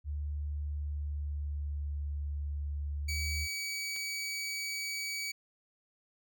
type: tone with pitch glide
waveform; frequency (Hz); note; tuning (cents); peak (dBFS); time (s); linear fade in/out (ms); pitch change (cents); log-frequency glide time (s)
sine; 73.42 to 72.49; D2 to D2; 0 to -22; -33; 0.04-3.48; 50; -22; 0.71-1.93
type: tone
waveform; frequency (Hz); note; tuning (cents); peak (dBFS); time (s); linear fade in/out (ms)
20% pulse; 2276; C#7; +45; -30; 3.08-5.32; 10
type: click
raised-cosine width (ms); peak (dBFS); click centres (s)
0.2; -32; 3.963
effects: none